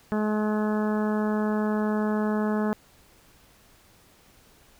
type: harmonic tone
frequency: 212.7 Hz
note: G#3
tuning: 42 cents sharp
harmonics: 1 / 2 / 3 / 4 / 5 / 6 / 7 / 8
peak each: -24 / -30 / -34 / -36 / -38 / -40 / -41 / -42 dBFS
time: 0.12-2.73 s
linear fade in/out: 0 ms
effects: pink hiss -57 dBFS RMS until 4.79 s